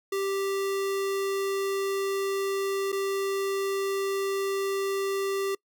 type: tone with dropouts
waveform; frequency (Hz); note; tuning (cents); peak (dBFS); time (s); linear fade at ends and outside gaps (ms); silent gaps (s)
square; 392; G4; 0; -27; 0.12-5.55; 5; 2.92-2.926
effects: noise-tail reverb RT60 0.1 s tail -25 dB re dry